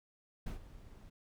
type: noise with ADSR envelope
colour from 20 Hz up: brown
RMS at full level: -38 dBFS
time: 0.46-1.1 s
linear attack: 8 ms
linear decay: 120 ms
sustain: -15 dB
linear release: 11 ms
effects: none